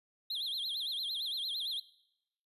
triangle tone with vibrato, 3666 Hz, A#7, 30 cents flat, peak -33 dBFS, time 0.3-1.8 s, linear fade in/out 5 ms, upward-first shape sine, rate 8.8 Hz, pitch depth 240 cents each way, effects noise-tail reverb RT60 0.8 s tail -19 dB re dry + resampled to 32000 Hz

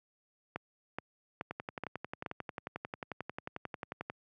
two click trains, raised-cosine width 0.5 ms, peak -23 / -21 dBFS, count 30 / 5, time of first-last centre 1.51-4.099 / 0.56-2.262 s, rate 11.2 / 2.35 Hz, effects high-pass 100 Hz 12 dB/octave

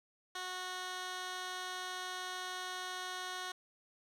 15% pulse tone with band-pass filter, 367 Hz, F#4, 14 cents flat, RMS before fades -42 dBFS, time 0.35-3.52 s, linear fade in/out 5 ms, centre 3300 Hz, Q 0.62, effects none

